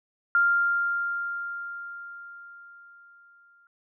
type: tone with exponential decay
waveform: sine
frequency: 1396 Hz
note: F6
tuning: 1 cent flat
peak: -17 dBFS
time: 0.35-3.67 s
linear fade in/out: 1 ms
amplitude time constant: 720 ms
effects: none